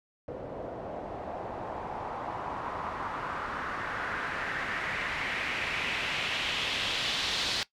white noise with low-pass filter sweep, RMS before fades -34 dBFS, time 0.28-7.63 s, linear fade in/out 0 ms, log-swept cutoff 530 to 4100 Hz, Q 2.4, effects noise-tail reverb RT60 0.1 s tail -18 dB re dry

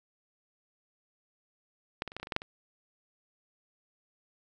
clicks, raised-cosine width 0.3 ms, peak -15 / -22 / -30 / -20 / -30 / -23 / -27 / -16 / -10 / -26 dBFS, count 10, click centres 2.021 / 2.077 / 2.119 / 2.166 / 2.199 / 2.23 / 2.271 / 2.322 / 2.364 / 2.419 s, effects none

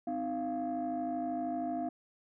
sine tone cluster, 257.6 / 310.5 / 693 Hz, C4 / D#4 / F5, -27 / -3 / -14 cents, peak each -36 / -37 / -34 dBFS, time 0.07-1.89 s, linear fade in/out 5 ms, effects tanh soft clip ceiling -27 dBFS

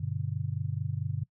sine chord, G major, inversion none, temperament just, 98 / 122.5 / 147 Hz, G2 / B2 / D3, 0 / -14 / +2 cents, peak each -34 dBFS, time 0-1.24 s, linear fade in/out 10 ms, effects noise-tail reverb RT60 0.1 s tail -21 dB re dry

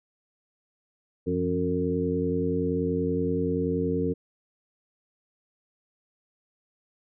harmonic tone with a mistuned harmonic, 90.5 Hz, F#2, 38 cents flat, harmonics 1 / 2 / 3 / 4 / 5, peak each -33 / -30 / -29 / -33 / -28 dBFS, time 1.26-4.14 s, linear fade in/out 20 ms, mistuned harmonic 2, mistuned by -81 cents, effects none

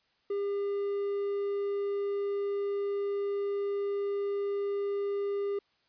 triangle tone, 402.3 Hz, G4, 45 cents sharp, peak -27 dBFS, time 0.3-5.59 s, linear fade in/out 5 ms, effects white hiss -71 dBFS RMS until 5.88 s + resampled to 11025 Hz

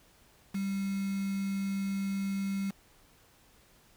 sine tone with quantisation, 196 Hz, G3, in tune, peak -30 dBFS, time 0.54-2.71 s, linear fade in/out 10 ms, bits 7, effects pink hiss -62 dBFS RMS until 3.96 s

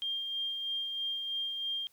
sine tone with tremolo, 3200 Hz, G7, 35 cents sharp, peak -31 dBFS, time 0.02-1.87 s, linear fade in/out 0 ms, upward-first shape sine, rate 3.1 Hz, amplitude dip 35%, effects white hiss -67 dBFS RMS until 1.92 s

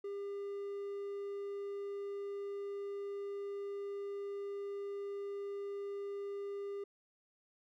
triangle tone, 401.3 Hz, G4, 41 cents sharp, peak -37 dBFS, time 0.04-6.84 s, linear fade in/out 5 ms, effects none

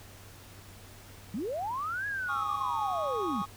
sine linear two-way sweep, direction up then down, 174.61 to 1682 to 174.61 Hz, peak -31 dBFS, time 1.34-3.42 s, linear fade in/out 2 ms, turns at 2.07 s
triangle chord, Ab suspended fourth, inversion none, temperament equal with one note detuned, 822.5 / 1108.7 / 1244.5 Hz, Ab5 / Db6 / Eb6, -17 / 0 / 0 cents, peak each -37 / -32 / -35 dBFS, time 2.28-3.46 s, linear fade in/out 20 ms
effects added 97 Hz sine -52 dBFS peak until 3.56 s + pink hiss -52 dBFS RMS until 3.56 s

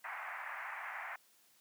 white band-pass noise, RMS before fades -44 dBFS, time 0.04-1.16 s, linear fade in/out 5 ms, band 710 to 2200 Hz, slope 48 dB/octave, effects white hiss -68 dBFS RMS until 1.6 s + high-pass 150 Hz 12 dB/octave

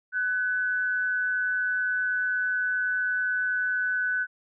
sine tone pair together, 1499.3 / 1690 Hz, F#6 / G#6, +22 / +30 cents, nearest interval major second, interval 208 cents, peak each -24 / -35 dBFS, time 0.12-4.27 s, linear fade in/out 50 ms, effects none

